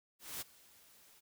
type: noise with ADSR envelope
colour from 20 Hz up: white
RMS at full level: -41 dBFS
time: 0.19-1.21 s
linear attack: 220 ms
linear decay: 21 ms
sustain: -22 dB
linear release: 26 ms
effects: none

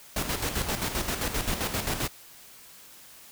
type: noise with tremolo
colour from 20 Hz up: pink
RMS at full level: -28 dBFS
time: 0.16-2.08 s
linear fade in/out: 5 ms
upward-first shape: square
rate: 7.6 Hz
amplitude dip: 55%
effects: white hiss -50 dBFS RMS until 3.31 s

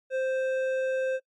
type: tone with hard clipping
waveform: sine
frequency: 523.3 Hz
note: C5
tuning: in tune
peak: -27 dBFS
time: 0.1-1.2 s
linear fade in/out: 50 ms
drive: 9 dB
effects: noise-tail reverb RT60 0.1 s tail -22 dB re dry + MP3 48 kbps

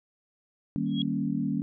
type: chord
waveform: sine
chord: Eb dominant seventh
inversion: none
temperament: equal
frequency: 155.56 / 196 / 233.1 / 277.2 Hz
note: Eb3 / G3 / Bb3 / Db4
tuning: 0 / 0 / 0 / 0 cents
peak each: -33 / -31 / -31 / -31 dBFS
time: 0.76-1.62 s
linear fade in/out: 0 ms
type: tone with exponential growth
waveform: sine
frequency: 3300 Hz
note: G#7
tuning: 12 cents flat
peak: -26 dBFS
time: 0.86-1.02 s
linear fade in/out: 2 ms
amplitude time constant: 34 ms
effects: none

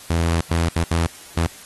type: tone bursts at uneven times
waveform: sawtooth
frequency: 83.6 Hz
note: E2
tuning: 25 cents sharp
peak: -13 dBFS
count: 5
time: 0.1-0.41 / 0.51-0.69 / 0.76-0.84 / 0.91-1.07 / 1.37-1.47 s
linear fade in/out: 5 ms
effects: white hiss -42 dBFS RMS until 1.65 s + AAC 32 kbps

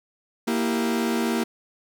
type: chord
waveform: 40% pulse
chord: E diminished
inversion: second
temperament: equal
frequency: 233.1 / 329.6 / 392 Hz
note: Bb3 / E4 / G4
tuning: 0 / 0 / 0 cents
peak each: -23 / -28 / -28 dBFS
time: 0.47-1.44 s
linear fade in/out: 10 ms
effects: none

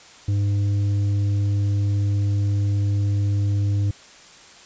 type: tone with tanh clipping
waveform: sine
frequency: 100.9 Hz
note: G#2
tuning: 49 cents flat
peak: -19 dBFS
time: 0.28-3.91 s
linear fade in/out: 5 ms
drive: 6 dB
effects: white hiss -46 dBFS RMS until 4.65 s + resampled to 16000 Hz

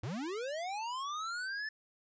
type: linear sweep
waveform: square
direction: up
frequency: 92.5 to 1762 Hz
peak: -37 dBFS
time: 0.03-1.69 s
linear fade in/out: 5 ms
effects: resampled to 16000 Hz

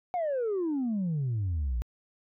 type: exponential sweep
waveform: sine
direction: down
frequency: 740 to 54.4 Hz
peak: -25 dBFS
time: 0.14-1.82 s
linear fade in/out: 0 ms
effects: tanh soft clip ceiling -25 dBFS

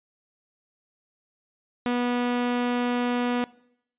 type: tone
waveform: sawtooth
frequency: 244.1 Hz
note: B3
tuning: 20 cents flat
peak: -19 dBFS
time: 1.86-3.44 s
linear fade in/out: 0 ms
effects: noise-tail reverb RT60 0.7 s tail -21 dB re dry + resampled to 8000 Hz

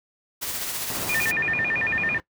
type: noise with tremolo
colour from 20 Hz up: white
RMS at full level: -28 dBFS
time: 0.41-1.32 s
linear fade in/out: 20 ms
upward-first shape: triangle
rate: 15 Hz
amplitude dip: 40%
type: band-pass noise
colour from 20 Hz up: pink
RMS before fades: -35 dBFS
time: 0.9-2.2 s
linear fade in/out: 0 ms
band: 110 to 2000 Hz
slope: 12 dB/octave
type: tone with vibrato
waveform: sine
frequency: 2093 Hz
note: C7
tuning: in tune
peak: -22 dBFS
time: 1.09-2.18 s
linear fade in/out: 5 ms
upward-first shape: square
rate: 9 Hz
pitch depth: 260 cents each way
effects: noise-tail reverb RT60 0.1 s tail -17 dB re dry

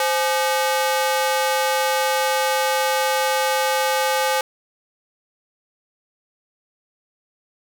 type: ring-modulated tone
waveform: sawtooth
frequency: 685 Hz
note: F5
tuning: 34 cents flat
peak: -11 dBFS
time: 0-4.41 s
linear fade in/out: 2 ms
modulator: 162 Hz
effects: none

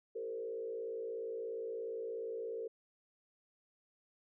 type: tone with frequency modulation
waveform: sine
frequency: 455 Hz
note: A#4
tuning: 42 cents flat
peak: -38 dBFS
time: 0.15-2.68 s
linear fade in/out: 10 ms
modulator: 57 Hz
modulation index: 0.9
effects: none

